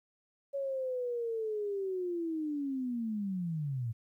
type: linear sweep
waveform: sine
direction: down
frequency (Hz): 560 to 109.3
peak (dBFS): -32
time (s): 0.53-3.93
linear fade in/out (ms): 20
effects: 12-bit